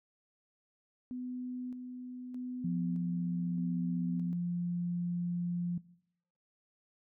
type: tone with tremolo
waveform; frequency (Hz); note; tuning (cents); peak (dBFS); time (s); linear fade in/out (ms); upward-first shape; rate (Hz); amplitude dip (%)
sine; 250.5; B3; +25; -37; 1.11-4.33; 0; square; 0.81; 40
type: tone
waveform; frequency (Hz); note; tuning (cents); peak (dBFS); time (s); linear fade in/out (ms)
sine; 174.61; F3; 0; -31; 2.64-5.78; 5
effects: noise-tail reverb RT60 0.7 s tail -20 dB re dry